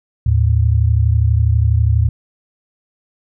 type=tone pair together; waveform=sine; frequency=77.78 / 110 Hz; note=D#2 / A2; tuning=0 / 0 cents; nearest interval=tritone; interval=600 cents; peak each=-13 dBFS; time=0.26-2.09 s; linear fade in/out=5 ms; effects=none